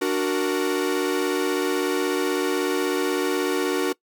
45% pulse chord, D augmented, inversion none, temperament equal, 293.7 / 370 / 466.2 Hz, D4 / F#4 / A#4, 0 / 0 / 0 cents, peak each -26 / -24 / -27 dBFS, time 0.01-3.93 s, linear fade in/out 10 ms, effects noise-tail reverb RT60 0.1 s tail -22 dB re dry

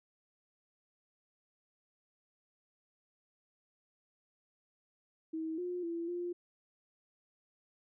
sine tone with pitch steps, 320.4 / 356.8 / 336.8 / 350.9 Hz, E4 / F4 / E4 / F4, -49 / +37 / +37 / +8 cents, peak -35 dBFS, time 5.33-6.33 s, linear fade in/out 10 ms, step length 250 ms, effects none

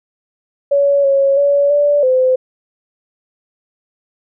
sine tone with pitch steps, 564 / 550 / 568 / 581 / 514 Hz, C#5 / C#5 / C#5 / D5 / C5, +30 / -14 / +42 / -19 / -31 cents, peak -9 dBFS, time 0.71-2.36 s, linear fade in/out 10 ms, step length 330 ms, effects none

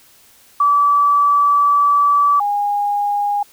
sine tone pair in turn, 1153 / 818.4 Hz, D6 / G#5, -32 / -26 cents, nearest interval tritone, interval 594 cents, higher first, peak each -10 / -15 dBFS, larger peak first, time 0.6-2.4 / 2.4-3.43 s, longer first, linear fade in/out 5 ms, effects white hiss -49 dBFS RMS until 3.52 s

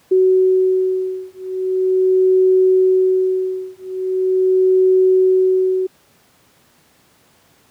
sine beating tone pair, 373.6 / 374.01 Hz, F#4 / F#4, +17 / +19 cents, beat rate 0.41 Hz, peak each -15 dBFS, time 0.11-5.87 s, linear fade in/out 10 ms, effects pink hiss -54 dBFS RMS until 7.7 s + high-pass 100 Hz 12 dB/octave

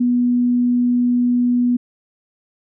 sine tone, 244.4 Hz, B3, 18 cents flat, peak -13 dBFS, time 0-1.77 s, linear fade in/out 10 ms, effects none

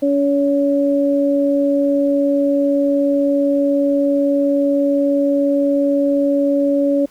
sine tone pair together, 282.9 / 563 Hz, C#4 / C#5, +35 / +27 cents, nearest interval octave, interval 1192 cents, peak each -15 / -16 dBFS, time 0.02-7.06 s, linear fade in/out 10 ms, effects pink hiss -51 dBFS RMS until 7.1 s

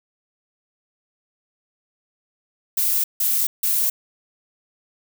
violet noise bursts, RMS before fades -20 dBFS, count 3, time 2.77-3.9 s, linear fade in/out 5 ms, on 270 ms, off 160 ms, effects none

